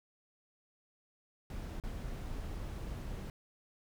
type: noise with dropouts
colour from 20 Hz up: brown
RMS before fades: -41 dBFS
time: 1.5-3.3 s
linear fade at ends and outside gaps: 1 ms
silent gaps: 1.8-1.837 s
effects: none